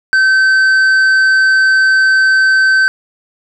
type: tone with tanh clipping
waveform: triangle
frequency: 1542 Hz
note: G6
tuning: 29 cents flat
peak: -8 dBFS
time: 0.13-2.88 s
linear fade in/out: 0 ms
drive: 10 dB
effects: none